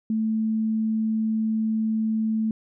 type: tone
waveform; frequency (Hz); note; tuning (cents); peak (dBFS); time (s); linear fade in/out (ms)
sine; 220; A3; 0; -21; 0.1-2.51; 2
effects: none